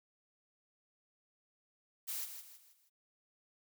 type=noise with echo; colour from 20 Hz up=blue; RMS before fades=-40 dBFS; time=2.07-2.26 s; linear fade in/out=20 ms; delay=160 ms; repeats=4; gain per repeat=-8 dB; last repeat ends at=2.9 s; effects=none